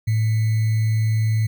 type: tone with sample-and-hold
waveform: sine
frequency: 110 Hz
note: A2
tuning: in tune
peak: -16 dBFS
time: 0.07-1.47 s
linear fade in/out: 10 ms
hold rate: 2100 Hz
effects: none